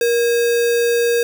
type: tone with sample-and-hold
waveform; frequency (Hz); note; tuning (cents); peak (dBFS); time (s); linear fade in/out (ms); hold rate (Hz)
sine; 472.1; A#4; +22; -13; 0.01-1.23; 2; 2100
effects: none